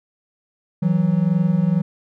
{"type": "tone pair together", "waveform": "triangle", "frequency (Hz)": [162.99, 185], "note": ["E3", "F#3"], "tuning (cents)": [-19, 0], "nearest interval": "major second", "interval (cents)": 219, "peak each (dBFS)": -16, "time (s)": [0.82, 1.82], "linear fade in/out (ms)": 10, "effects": []}